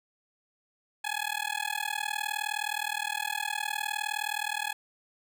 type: tone with amplitude modulation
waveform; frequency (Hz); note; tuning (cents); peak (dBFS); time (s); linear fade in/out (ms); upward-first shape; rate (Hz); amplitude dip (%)
15% pulse; 842; G#5; +24; -20; 1.04-4.73; 10; sine; 39.4; 100
effects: none